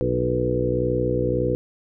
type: harmonic tone with a mistuned harmonic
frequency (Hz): 61.74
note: B1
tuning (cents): 0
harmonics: 1 / 2 / 3 / 4 / 5 / 6 / 7 / 8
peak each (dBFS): -31 / -26 / -32 / -33 / -28 / -27 / -31 / -24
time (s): 0.01-1.55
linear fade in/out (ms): 0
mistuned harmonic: 7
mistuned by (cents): +40
effects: none